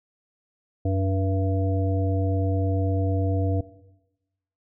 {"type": "harmonic tone with a mistuned harmonic", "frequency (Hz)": 96.3, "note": "G2", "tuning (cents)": -30, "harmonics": [1, 3, 5, 7], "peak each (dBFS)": [-22, -28, -32, -33], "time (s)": [0.85, 3.61], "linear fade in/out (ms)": 5, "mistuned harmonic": 1, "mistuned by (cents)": -55, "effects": ["noise-tail reverb RT60 1.0 s tail -17 dB re dry"]}